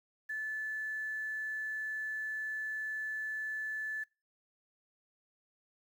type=tone with quantisation; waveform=sine; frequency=1739 Hz; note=A6; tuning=21 cents flat; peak=-35 dBFS; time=0.29-4.04 s; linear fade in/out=10 ms; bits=10; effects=noise-tail reverb RT60 0.3 s tail -22 dB re dry